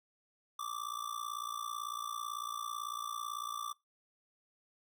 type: tone with amplitude modulation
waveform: square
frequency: 1171 Hz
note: D6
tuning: 5 cents flat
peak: -35 dBFS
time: 0.59-3.73 s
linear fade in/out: 5 ms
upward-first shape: sine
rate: 58 Hz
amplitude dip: 90%
effects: noise-tail reverb RT60 0.2 s tail -23 dB re dry